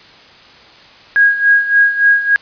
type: tone with tremolo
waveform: sine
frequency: 1641 Hz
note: G#6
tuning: 21 cents flat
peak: -5 dBFS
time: 1.16-2.36 s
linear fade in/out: 0 ms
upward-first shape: sine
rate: 3.5 Hz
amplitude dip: 75%
effects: white hiss -41 dBFS RMS until 2.41 s + resampled to 11025 Hz